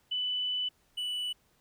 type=tone pair in turn; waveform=sine / triangle; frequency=2989 / 2965 Hz; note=F#7 / F#7; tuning=+17 / +3 cents; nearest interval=unison; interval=14 cents; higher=first; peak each=-29 / -30 dBFS; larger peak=first; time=0.11-0.69 / 0.97-1.33 s; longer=first; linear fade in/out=10 ms; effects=pink hiss -69 dBFS RMS until 1.6 s

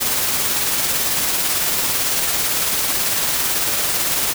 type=noise with tremolo; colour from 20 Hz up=white; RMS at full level=-18 dBFS; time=0-4.34 s; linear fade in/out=20 ms; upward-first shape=triangle; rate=18 Hz; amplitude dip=30%; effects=none

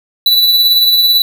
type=tone with tremolo; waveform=square; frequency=3962 Hz; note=B7; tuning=5 cents sharp; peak=-6 dBFS; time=0.26-1.22 s; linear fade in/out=2 ms; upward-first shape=sine; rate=18 Hz; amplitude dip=35%; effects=none

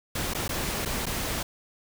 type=noise with dropouts; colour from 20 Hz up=pink; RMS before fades=-30 dBFS; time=0.15-1.43 s; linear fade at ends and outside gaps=5 ms; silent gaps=0.337-0.347 / 0.48-0.491 / 0.852-0.857 / 1.057-1.065 s; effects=none

